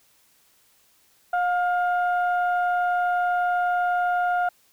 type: tone pair together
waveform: sine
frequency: 714 / 1414 Hz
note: F5 / F6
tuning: +38 / +21 cents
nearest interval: octave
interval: 1183 cents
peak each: -20 / -26 dBFS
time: 1.33-4.49 s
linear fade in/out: 5 ms
effects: tanh soft clip ceiling -14 dBFS + white hiss -61 dBFS RMS until 4.72 s